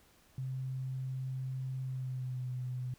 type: tone with pitch glide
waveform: sine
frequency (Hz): 130.81 to 126.21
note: C3 to B2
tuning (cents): 0 to +38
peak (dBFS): -35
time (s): 0.38-2.94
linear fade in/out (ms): 2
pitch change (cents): -62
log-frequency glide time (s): 1.82-2.49
effects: pink hiss -65 dBFS RMS until 2.98 s